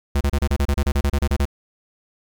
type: tone bursts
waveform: square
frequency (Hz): 70.7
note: C#2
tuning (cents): +35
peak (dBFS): -17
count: 15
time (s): 0.15-1.454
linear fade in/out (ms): 5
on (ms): 58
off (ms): 31
effects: 9-bit